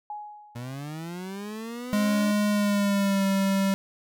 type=tone with exponential decay; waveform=sine; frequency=837 Hz; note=G#5; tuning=13 cents sharp; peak=-31 dBFS; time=0.1-0.98 s; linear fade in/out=2 ms; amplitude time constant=190 ms
type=linear sweep; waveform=30% pulse; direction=up; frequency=116.54 to 293.5 Hz; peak=-31 dBFS; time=0.55-2.32 s; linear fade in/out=10 ms
type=tone with pitch glide; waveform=square; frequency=207.7 to 194.91 Hz; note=G#3 to G3; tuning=0 to -10 cents; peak=-22 dBFS; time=1.93-3.74 s; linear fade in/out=0 ms; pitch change=-110 cents; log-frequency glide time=2.5-3.25 s
effects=none